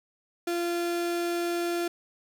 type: tone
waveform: 35% pulse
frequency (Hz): 344.9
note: F4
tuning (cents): -22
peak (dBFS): -25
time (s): 0.47-1.88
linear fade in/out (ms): 5
effects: none